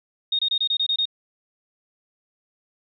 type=tone bursts; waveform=sine; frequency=3709 Hz; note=A#7; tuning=9 cents flat; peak=-19 dBFS; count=8; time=0.32-1.055 s; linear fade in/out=5 ms; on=70 ms; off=25 ms; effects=none